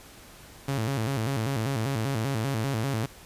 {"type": "tone with vibrato", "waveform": "sawtooth", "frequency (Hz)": 123.47, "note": "B2", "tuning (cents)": 0, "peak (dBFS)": -22, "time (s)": [0.68, 3.06], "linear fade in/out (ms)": 5, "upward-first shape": "square", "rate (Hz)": 5.1, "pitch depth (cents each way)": 190, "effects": ["pink hiss -49 dBFS RMS until 3.25 s", "resampled to 32000 Hz"]}